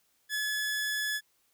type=tone; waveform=sawtooth; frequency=1709 Hz; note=G#6; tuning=49 cents sharp; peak=-26 dBFS; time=0.29-1.21 s; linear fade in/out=50 ms; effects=white hiss -71 dBFS RMS until 1.53 s

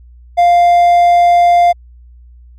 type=tone; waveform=triangle; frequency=698.5 Hz; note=F5; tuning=in tune; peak=-3 dBFS; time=0.37-1.73 s; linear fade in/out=20 ms; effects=added 60 Hz sine -36 dBFS peak until 2.58 s + MP3 96 kbps

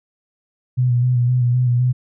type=tone with vibrato; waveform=sine; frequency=123.7 Hz; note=B2; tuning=3 cents sharp; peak=-13 dBFS; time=0.77-1.93 s; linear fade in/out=20 ms; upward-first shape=square; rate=3.9 Hz; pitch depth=29 cents each way; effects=none

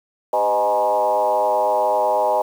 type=tone with frequency modulation; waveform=sine; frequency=727 Hz; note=F#5; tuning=31 cents flat; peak=-15 dBFS; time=0.33-2.42 s; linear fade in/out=5 ms; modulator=110 Hz; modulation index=2.1; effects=7-bit

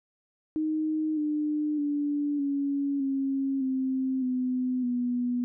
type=tone with pitch steps; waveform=sine; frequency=311.1 / 300.7 / 290.6 / 280.9 / 271.5 / 262.4 / 253.6 / 245.1 Hz; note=D#4 / D4 / D4 / C#4 / C#4 / C4 / B3 / B3; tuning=0 / +41 / -18 / +23 / -36 / +5 / +46 / -13 cents; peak=-25 dBFS; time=0.56-5.44 s; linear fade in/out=0 ms; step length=610 ms; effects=none

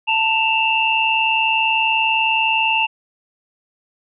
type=tone cluster; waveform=sine; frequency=891 / 2650 / 2790 Hz; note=A5 / E7 / F7; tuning=+22 / +9 / -2 cents; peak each=-19 dBFS; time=0.07-2.87 s; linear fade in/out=20 ms; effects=none

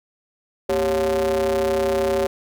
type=ring-modulated tone; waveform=square; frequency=81.4 Hz; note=E2; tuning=21 cents flat; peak=-16 dBFS; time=0.69-2.27 s; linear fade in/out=5 ms; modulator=472 Hz; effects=9-bit

